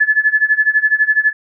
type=tone with tremolo; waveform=sine; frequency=1724 Hz; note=A6; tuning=36 cents flat; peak=-7 dBFS; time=0-1.33 s; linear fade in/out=10 ms; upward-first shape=sine; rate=12 Hz; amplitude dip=90%; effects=none